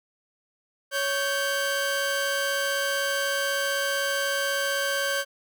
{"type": "tone pair together", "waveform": "sawtooth", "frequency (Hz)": [557, 1556], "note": ["C#5", "G6"], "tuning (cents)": [8, -13], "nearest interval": "octave + tritone", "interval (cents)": 1779, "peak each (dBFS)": [-24, -23], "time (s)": [0.91, 5.25], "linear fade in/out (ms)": 50, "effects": []}